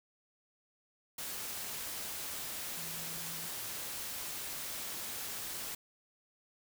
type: tone in noise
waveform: sine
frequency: 164.81 Hz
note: E3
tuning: in tune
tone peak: -51 dBFS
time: 2.77-3.48 s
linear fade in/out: 5 ms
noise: white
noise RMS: -41 dBFS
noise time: 1.18-5.75 s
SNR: -13 dB
effects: none